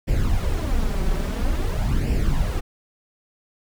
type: noise with flanger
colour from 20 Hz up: brown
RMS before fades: -21 dBFS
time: 0.07-2.61 s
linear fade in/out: 20 ms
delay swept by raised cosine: 0.39 to 5.29 ms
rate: 0.49 Hz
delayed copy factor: +0.6
effects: none